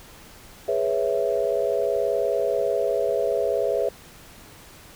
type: chord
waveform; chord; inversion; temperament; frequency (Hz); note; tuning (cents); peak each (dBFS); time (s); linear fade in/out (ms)
sine; C# minor seventh; second; equal; 415.3 / 493.9 / 554.4 / 659.3; G#4 / B4 / C#5 / E5; 0 / 0 / 0 / 0; -26; 0.68-3.89; 5
effects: pink hiss -47 dBFS RMS until 4.95 s